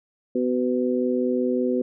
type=harmonic tone; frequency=125.2 Hz; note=B2; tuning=24 cents sharp; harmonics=2 / 3 / 4; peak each=-23 / -25 / -26 dBFS; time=0.35-1.82 s; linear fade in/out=5 ms; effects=none